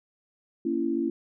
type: chord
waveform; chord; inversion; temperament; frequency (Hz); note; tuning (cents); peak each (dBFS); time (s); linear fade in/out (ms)
sine; A# diminished; none; just; 233.1 / 279.7 / 335.6; A#3 / C#4 / E4; 0 / +16 / +31; -31 / -29 / -27; 0.65-1.1; 5
effects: none